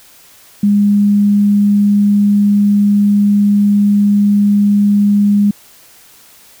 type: tone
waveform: sine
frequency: 204.2 Hz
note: G#3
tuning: 29 cents flat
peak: -7 dBFS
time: 0.63-5.51 s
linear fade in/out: 5 ms
effects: white hiss -43 dBFS RMS until 6.6 s